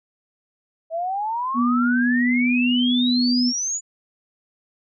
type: exponential sweep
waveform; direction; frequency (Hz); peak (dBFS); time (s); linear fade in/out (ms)
sine; up; 640 to 7040; -22; 0.9-3.81; 50
type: tone with pitch glide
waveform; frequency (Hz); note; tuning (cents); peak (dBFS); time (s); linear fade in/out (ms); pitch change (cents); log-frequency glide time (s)
sine; 243.4 to 246.8; B3 to B3; -25 to -1; -17; 1.54-3.53; 50; +24; 1.72-2.7
effects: none